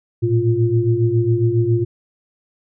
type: tone cluster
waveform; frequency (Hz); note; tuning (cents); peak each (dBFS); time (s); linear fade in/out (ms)
sine; 111.1 / 118.4 / 349.4; A2 / A#2 / F4; +17 / +27 / +1; -18; 0.22-1.85; 20
effects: none